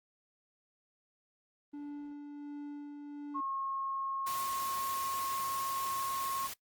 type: tone with tremolo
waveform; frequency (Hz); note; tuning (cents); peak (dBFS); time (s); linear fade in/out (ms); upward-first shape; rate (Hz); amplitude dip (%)
triangle; 290.4; D4; -19; -37; 1.73-3.41; 10; sine; 1.4; 35
type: tone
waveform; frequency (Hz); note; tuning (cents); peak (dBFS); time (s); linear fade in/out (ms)
sine; 1083; C#6; -41; -34; 3.34-6.48; 20
type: noise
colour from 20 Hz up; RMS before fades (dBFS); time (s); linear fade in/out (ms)
white; -42; 4.26-6.54; 10
effects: noise-tail reverb RT60 0.1 s tail -20 dB re dry + Opus 24 kbps